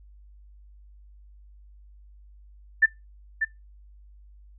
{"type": "tone with echo", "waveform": "sine", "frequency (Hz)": 1771, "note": "A6", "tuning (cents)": 11, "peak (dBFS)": -13, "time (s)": [2.82, 2.86], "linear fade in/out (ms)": 10, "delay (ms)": 590, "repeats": 1, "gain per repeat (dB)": -8, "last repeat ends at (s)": 3.45, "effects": ["noise-tail reverb RT60 0.2 s tail -22 dB re dry", "added 50 Hz sine -48 dBFS peak until 4.58 s"]}